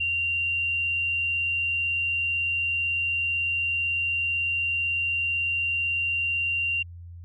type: tone with tanh clipping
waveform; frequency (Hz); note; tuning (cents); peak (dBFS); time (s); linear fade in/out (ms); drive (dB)
triangle; 2768; F7; -16; -23; 0-6.83; 10; 2
effects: added 86 Hz sine -39 dBFS peak until 7.24 s + resampled to 22050 Hz